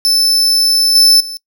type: tone with level steps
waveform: 40% pulse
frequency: 5274 Hz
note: E8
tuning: in tune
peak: -8 / -4 / -22 dBFS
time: 0.05-1.37 s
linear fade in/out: 0 ms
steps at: 0.95 / 1.2 s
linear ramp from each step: 5 ms
effects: noise-tail reverb RT60 0.1 s tail -23 dB re dry